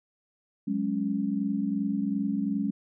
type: chord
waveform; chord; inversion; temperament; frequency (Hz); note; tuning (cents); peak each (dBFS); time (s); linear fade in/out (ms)
sine; F# suspended second; none; equal; 185 / 207.7 / 277.2; F#3 / G#3 / C#4; 0 / 0 / 0; -33 / -28 / -30; 0.67-2.71; 10
effects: none